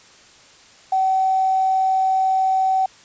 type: tone with quantisation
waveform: sine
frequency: 761 Hz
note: F#5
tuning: 48 cents sharp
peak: -15 dBFS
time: 0.92-2.86 s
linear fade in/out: 5 ms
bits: 7
effects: white hiss -48 dBFS RMS until 3.04 s + resampled to 16000 Hz